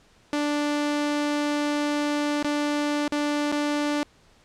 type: tone with dropouts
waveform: sawtooth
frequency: 293.7 Hz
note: D4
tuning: in tune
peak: -19 dBFS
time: 0.33-4.03 s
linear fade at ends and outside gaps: 0 ms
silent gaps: 2.426-2.446 / 3.079-3.122 / 3.518-3.525 s
effects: pink hiss -58 dBFS RMS until 4.44 s + low-pass 7000 Hz 12 dB/octave